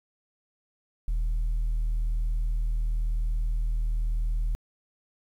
sine tone, 39.51 Hz, D#1, 27 cents sharp, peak -21 dBFS, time 1.08-4.55 s, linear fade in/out 0 ms, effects tanh soft clip ceiling -23 dBFS + 10-bit

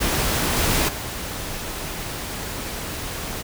pink noise with level steps, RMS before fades -22 / -20 / -30 dBFS, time 0-3.43 s, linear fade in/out 20 ms, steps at 0.56 / 0.88 s, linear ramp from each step 10 ms, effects none

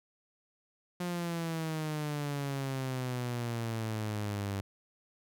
sawtooth exponential sweep, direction down, 178.4 to 98 Hz, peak -29 dBFS, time 1-4.61 s, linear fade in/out 5 ms, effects none

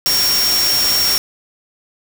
sine tone in noise, 5540 Hz, F8, 15 cents flat, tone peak -14 dBFS, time 0.06-1.18 s, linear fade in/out 0 ms, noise white, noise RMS -19 dBFS, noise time 0.06-1.18 s, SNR +2 dB, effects none

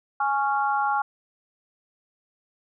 sine chord, Db major, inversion second, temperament just, 831.5 / 1108.7 / 1385.9 Hz, Ab5 / Db6 / F6, +2 / 0 / -14 cents, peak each -23 / -28 / -27 dBFS, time 0.2-1.02 s, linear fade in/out 5 ms, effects none

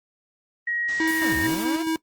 sine tone with pitch glide, 1895 to 1846.4 Hz, A#6 to A#6, +28 to -17 cents, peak -24 dBFS, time 0.67-1.47 s, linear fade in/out 5 ms, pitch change -45 cents, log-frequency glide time 1.17-1.25 s
white noise, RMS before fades -35 dBFS, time 0.88-1.65 s, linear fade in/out 10 ms
square tone with tremolo, 322 Hz, E4, 41 cents flat, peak -22 dBFS, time 1-1.96 s, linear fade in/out 2 ms, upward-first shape square, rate 4.6 Hz, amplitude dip 40%
sawtooth linear two-way sweep, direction down then up, 354.3 to 61 to 354.3 Hz, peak -26 dBFS, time 1.21-1.83 s, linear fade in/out 10 ms, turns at 1.37 s
effects noise-tail reverb RT60 0.1 s tail -20 dB re dry + Opus 24 kbps

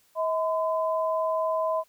sine tone pair together, 640 / 1016 Hz, D#5 / B5, +49 / +49 cents, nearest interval minor sixth, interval 800 cents, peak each -25 / -28 dBFS, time 0.15-1.84 s, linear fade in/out 50 ms, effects white hiss -64 dBFS RMS until 1.88 s

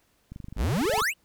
click train, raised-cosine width 5 ms, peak -27 dBFS, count 18, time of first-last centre 0.32-1.02 s, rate 24.3 Hz
sawtooth tone with exponential growth, 433.8 Hz, A4, 25 cents flat, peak -22 dBFS, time 0.55-1.01 s, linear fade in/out 5 ms, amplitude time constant 100 ms
square exponential sweep, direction up, 40 to 3051 Hz, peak -24 dBFS, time 0.56-1.14 s, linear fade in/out 50 ms
effects pink hiss -67 dBFS RMS until 1.24 s

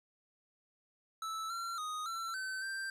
square tone with pitch steps, 1313 / 1365 / 1245 / 1346 / 1532 / 1572 Hz, E6 / F6 / D#6 / E6 / G6 / G6, -7 / -40 / +1 / +36 / -40 / +4 cents, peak -38 dBFS, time 1.22-2.9 s, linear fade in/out 2 ms, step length 280 ms, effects low-pass 11000 Hz 12 dB/octave + 12-bit

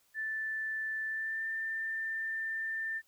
sine tone with pitch glide, 1760 to 1788.7 Hz, A6 to A6, 0 to +28 cents, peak -33 dBFS, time 0.14-3.02 s, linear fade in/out 50 ms, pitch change +28 cents, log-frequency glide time 1.07-1.45 s, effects white hiss -70 dBFS RMS until 3.07 s

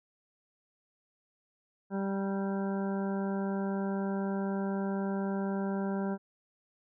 harmonic tone with a mistuned harmonic, 196 Hz, G3, in tune, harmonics 1 / 2 / 3 / 4 / 5 / 7 / 8, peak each -31 / -37 / -41 / -43 / -45 / -48 / -49 dBFS, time 1.9-6.18 s, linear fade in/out 50 ms, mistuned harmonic 5, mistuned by -18 cents, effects none

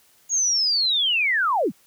sine linear sweep, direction down, 6710 to 126.9 Hz, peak -18 dBFS, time 0.29-1.72 s, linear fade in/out 50 ms, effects white hiss -58 dBFS RMS until 1.86 s

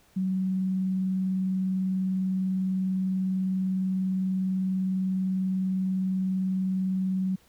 sine tone with vibrato, 187.8 Hz, F#3, 26 cents sharp, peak -24 dBFS, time 0.16-7.36 s, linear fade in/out 10 ms, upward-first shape square, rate 20 Hz, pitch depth 25 cents each way, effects pink hiss -61 dBFS RMS until 7.48 s

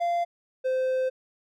triangle tone pair in turn, 691 / 517.7 Hz, F5 / C5, -19 / -18 cents, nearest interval perfect fourth, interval 499 cents, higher first, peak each -21 dBFS, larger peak neither, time 0-0.25 / 0.64-1.1 s, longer second, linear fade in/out 20 ms, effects none

